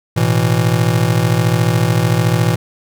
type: chord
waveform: square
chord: A suspended second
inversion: none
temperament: just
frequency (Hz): 110 / 123.75 / 165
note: A2 / B2 / E3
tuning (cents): 0 / +4 / +2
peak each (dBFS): -17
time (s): 0.16-2.56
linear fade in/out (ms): 10
effects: none